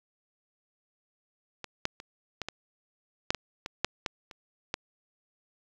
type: clicks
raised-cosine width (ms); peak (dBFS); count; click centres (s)
0.2; -20 / -10 / -25 / -16 / -17 / -7 / -15 / -18 / -7 / -12 / -27 / -12; 12; 1.643 / 1.854 / 2.001 / 2.417 / 2.486 / 3.305 / 3.347 / 3.661 / 3.846 / 4.062 / 4.312 / 4.741
effects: low-pass 7000 Hz 12 dB/octave + 8-bit